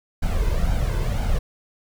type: noise with flanger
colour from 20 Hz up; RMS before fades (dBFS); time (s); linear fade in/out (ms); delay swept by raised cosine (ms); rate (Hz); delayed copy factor
brown; -21; 0.22-1.39; 10; 1.3 to 1.98; 2; +0.65
effects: none